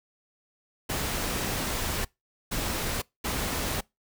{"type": "noise bursts at uneven times", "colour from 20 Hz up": "pink", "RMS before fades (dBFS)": -30, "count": 3, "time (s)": [[0.89, 2.05], [2.51, 3.02], [3.24, 3.81]], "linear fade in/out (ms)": 10, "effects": ["noise-tail reverb RT60 0.2 s tail -24 dB re dry"]}